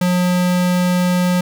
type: tone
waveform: square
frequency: 179.6 Hz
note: F3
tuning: 49 cents sharp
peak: -14 dBFS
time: 0.01-1.41 s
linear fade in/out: 5 ms
effects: none